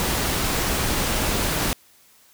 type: noise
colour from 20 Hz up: pink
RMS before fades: -23 dBFS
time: 0-1.73 s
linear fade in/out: 0 ms
effects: white hiss -55 dBFS RMS until 2.33 s